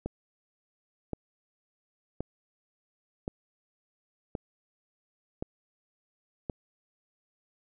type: click train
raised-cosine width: 2 ms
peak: -19 dBFS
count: 7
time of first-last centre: 0.06-6.498 s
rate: 0.932 Hz
effects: none

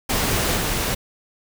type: noise with level steps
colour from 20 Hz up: pink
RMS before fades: -21 / -23 dBFS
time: 0.09-0.95 s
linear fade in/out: 10 ms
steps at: 0.56 s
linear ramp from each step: 2 ms
effects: none

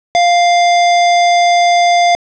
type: tone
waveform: square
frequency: 698.5 Hz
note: F5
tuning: in tune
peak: -8 dBFS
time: 0.15-2.15 s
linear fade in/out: 0 ms
effects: resampled to 16000 Hz + 8-bit

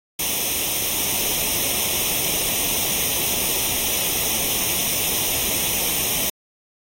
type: noise with comb filter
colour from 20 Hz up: white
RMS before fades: -22 dBFS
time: 0.19-6.3 s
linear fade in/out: 5 ms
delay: 0.33 ms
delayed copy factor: +0.75
effects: AAC 48 kbps

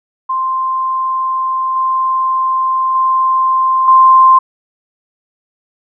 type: tone with level steps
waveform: sine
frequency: 1046.5 Hz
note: C6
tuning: in tune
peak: -13 / -11 / -9 / -3 dBFS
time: 0.29-4.39 s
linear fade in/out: 10 ms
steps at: 1.76 / 2.95 / 3.88 s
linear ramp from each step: 2 ms
effects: none

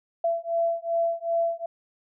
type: beating tone pair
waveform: sine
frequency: 671 / 673.6 Hz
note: E5 / E5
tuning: +31 / +37 cents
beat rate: 2.6 Hz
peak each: -26 / -26 dBFS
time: 0.24-1.66 s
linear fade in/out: 5 ms
effects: none

